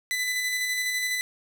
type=tone with tremolo; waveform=sawtooth; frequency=2000 Hz; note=B6; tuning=21 cents sharp; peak=-21 dBFS; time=0.11-1.21 s; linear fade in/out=0 ms; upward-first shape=square; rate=12 Hz; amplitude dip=25%; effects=none